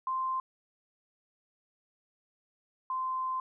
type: tone pair in turn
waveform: sine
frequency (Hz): 1044 / 1037.4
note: C6 / C6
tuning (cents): -4 / -15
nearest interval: unison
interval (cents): 11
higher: first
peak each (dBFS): -29 / -30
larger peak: first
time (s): 0.07-0.4 / 2.9-3.4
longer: second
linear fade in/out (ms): 2
effects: none